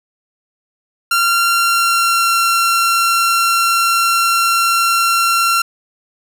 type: tone with pitch glide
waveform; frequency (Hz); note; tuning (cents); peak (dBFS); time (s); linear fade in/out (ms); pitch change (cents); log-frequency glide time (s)
sawtooth; 1378 to 1365.3; F6 to F6; -24 to -40; -8; 1.11-5.62; 5; -16; 1.5-2.35
effects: none